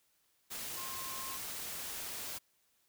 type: tone in noise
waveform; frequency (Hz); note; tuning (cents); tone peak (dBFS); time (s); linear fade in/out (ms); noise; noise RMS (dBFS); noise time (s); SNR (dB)
sine; 1062; C6; +25; -46; 0.76-1.38; 20; white; -42; 0.5-2.39; -7
effects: white hiss -74 dBFS RMS until 2.88 s